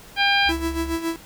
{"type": "harmonic tone", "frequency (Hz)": 800, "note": "G5", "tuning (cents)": 35, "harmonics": [1, 2, 3, 4, 5, 6], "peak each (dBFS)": [-22, -21, -22, -23, -29, -30], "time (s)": [0.16, 0.53], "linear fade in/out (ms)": 50}
{"type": "tone", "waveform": "triangle", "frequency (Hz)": 69.3, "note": "C#2", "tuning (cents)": 0, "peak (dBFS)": -27, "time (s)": [0.44, 0.98], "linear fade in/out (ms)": 50}
{"type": "tone with tremolo", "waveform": "45% pulse", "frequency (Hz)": 330, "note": "E4", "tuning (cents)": 2, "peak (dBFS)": -21, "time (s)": [0.49, 1.16], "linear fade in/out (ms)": 0, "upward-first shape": "sine", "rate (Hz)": 7.2, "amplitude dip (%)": 70}
{"effects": ["pink hiss -45 dBFS RMS until 1.25 s"]}